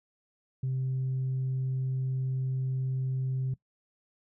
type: tone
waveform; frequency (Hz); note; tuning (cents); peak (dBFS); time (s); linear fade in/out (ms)
sine; 130.81; C3; 0; -26; 0.63-3.54; 5
effects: noise-tail reverb RT60 0.1 s tail -20 dB re dry + tanh soft clip ceiling -25 dBFS